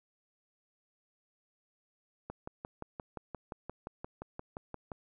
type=click train; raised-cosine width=1 ms; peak=-26 dBFS; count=16; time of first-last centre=2.3-4.918 s; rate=5.73 Hz; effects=none